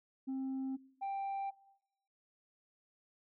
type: tone pair in turn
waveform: sine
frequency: 265.3 / 786.8 Hz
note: C4 / G5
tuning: +24 / +6 cents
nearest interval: octave + perfect fifth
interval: 1882 cents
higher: second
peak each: -33 / -33 dBFS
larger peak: neither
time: 0.27-0.77 / 1.01-1.51 s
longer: neither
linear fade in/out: 20 ms
effects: noise-tail reverb RT60 0.9 s tail -23 dB re dry + tanh soft clip ceiling -35 dBFS